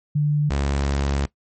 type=tone pair in turn; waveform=sine / sawtooth; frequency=148 / 69.85 Hz; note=D3 / C#2; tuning=+14 / +14 cents; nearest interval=octave + minor second; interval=1300 cents; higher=first; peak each=-16 dBFS; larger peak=neither; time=0.15-0.5 / 0.5-1.26 s; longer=second; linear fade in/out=10 ms; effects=noise-tail reverb RT60 0.1 s tail -18 dB re dry + MP3 32 kbps